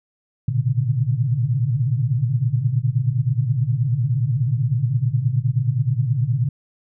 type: tone cluster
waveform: sine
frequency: 113 / 122.6 / 139.1 / 148.3 Hz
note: A2 / B2 / C#3 / D3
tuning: +47 / -12 / +6 / +17 cents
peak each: -23 / -20 / -24 / -26 dBFS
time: 0.48-6.49 s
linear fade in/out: 5 ms
effects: none